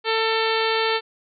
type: harmonic tone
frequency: 446.5 Hz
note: A4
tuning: 25 cents sharp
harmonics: 1 / 2 / 3 / 4 / 5 / 6 / 7 / 8 / 9 / 10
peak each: -23 / -26 / -28 / -29 / -30 / -31 / -31 / -32 / -33 / -33 dBFS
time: 0.04-1.01 s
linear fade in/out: 50 ms
effects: none